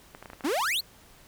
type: clicks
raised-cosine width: 0.5 ms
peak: -27 dBFS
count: 7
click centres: 0.149 / 0.226 / 0.258 / 0.301 / 0.333 / 0.408 / 0.439 s
type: exponential sweep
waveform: 45% pulse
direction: up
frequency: 246.8 to 4629 Hz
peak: -25 dBFS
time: 0.44-0.81 s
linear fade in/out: 10 ms
effects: pink hiss -55 dBFS RMS until 1.27 s